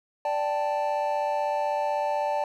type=chord; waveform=triangle; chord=D suspended fourth; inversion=none; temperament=equal; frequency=587.3 / 784 / 880 Hz; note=D5 / G5 / A5; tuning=0 / 0 / 0 cents; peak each=-26 / -29 / -26 dBFS; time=0.25-2.44 s; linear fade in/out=2 ms; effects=none